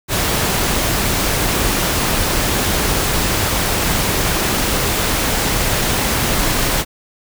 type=noise; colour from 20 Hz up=pink; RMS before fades=-17 dBFS; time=0.08-6.85 s; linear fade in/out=50 ms; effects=none